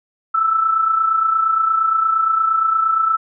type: tone with amplitude modulation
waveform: sine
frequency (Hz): 1318.5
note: E6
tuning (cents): 0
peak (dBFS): -11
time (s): 0.34-3.17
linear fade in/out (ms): 10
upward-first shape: sine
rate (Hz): 28.6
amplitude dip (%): 55
effects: none